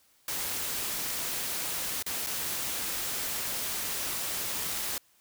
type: noise with dropouts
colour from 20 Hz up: white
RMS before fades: -33 dBFS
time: 0.28-4.98 s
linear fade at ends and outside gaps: 2 ms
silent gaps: 2.026-2.063 / 2.264-2.268 s
effects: white hiss -65 dBFS RMS until 5.2 s